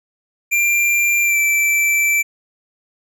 square tone with pitch glide, 2377 to 2331 Hz, D7 to D7, +20 to -14 cents, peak -14 dBFS, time 0.51-2.23 s, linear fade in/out 20 ms, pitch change -34 cents, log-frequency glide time 1.23-1.38 s, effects none

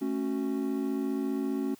triangle chord, F# minor, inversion first, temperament equal with one note detuned, 220 / 275 / 370 Hz, A3 / C#4 / F#4, 0 / -14 / 0 cents, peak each -32 / -28 / -33 dBFS, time 0.01-1.75 s, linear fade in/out 10 ms, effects white hiss -58 dBFS RMS until 1.79 s + high-pass 100 Hz 12 dB/octave

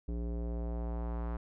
square tone with low-pass filter sweep, 58.27 Hz, A#1, in tune, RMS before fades -36 dBFS, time 0.08-1.37 s, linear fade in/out 5 ms, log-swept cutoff 370 to 1200 Hz, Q 1.5, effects none

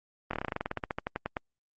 slowing click train, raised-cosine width 0.5 ms, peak -16 dBFS, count 20, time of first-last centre 0.31-1.368 s, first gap 23 ms, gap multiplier 1.09, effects Opus 32 kbps

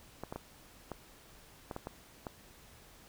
clicks, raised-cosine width 1 ms, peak -25 dBFS, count 8, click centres 0.236 / 0.325 / 0.36 / 0.917 / 1.712 / 1.764 / 1.871 / 2.268 s, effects pink hiss -58 dBFS RMS until 3.08 s

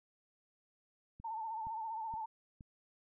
click train, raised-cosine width 5 ms, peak -40 dBFS, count 4, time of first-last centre 1.2-2.608 s, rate 2.13 Hz
sine tone with vibrato, 890 Hz, A5, 20 cents sharp, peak -38 dBFS, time 1.24-2.26 s, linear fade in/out 10 ms, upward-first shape sine, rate 15 Hz, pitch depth 61 cents each way
effects none

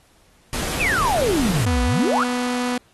pink noise, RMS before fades -26 dBFS, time 0.53-1.65 s, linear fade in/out 0 ms
sine exponential two-way sweep, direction down then up, 2687 to 54.9 to 1553 Hz, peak -18 dBFS, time 0.8-2.24 s, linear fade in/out 5 ms, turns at 1.83 s
sawtooth tone, 246.9 Hz, B3, in tune, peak -17 dBFS, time 1.66-2.78 s, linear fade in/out 5 ms
effects pink hiss -57 dBFS RMS until 2.93 s + AAC 32 kbps

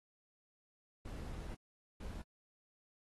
brown noise bursts at uneven times, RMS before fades -45 dBFS, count 2, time 1.05-1.55 / 2-2.22 s, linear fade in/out 5 ms, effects AAC 32 kbps

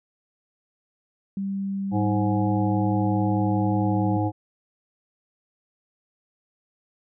sine tone with pitch glide, 196 to 192.74 Hz, G3 to G3, 0 to -29 cents, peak -25 dBFS, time 1.37-4.17 s, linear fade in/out 2 ms, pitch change -29 cents, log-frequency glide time 3.9-3.97 s
harmonic tone, 104.8 Hz, G#2, 16 cents sharp, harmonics 1 / 3 / 5 / 7 / 8, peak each -24 / -25 / -33 / -31 / -31 dBFS, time 1.91-4.32 s, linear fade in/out 50 ms
effects none

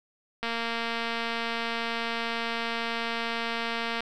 click train, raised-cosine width 0.3 ms, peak -15 dBFS, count 827, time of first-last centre 0.43-4.006 s, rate 231 Hz, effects none

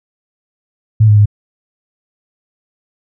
sine tone with pitch steps, 109.1 / 105 / 103.7 Hz, A2 / G#2 / G#2, -14 / +19 / -2 cents, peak -4 dBFS, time 1-1.258 s, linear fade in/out 10 ms, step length 86 ms, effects none

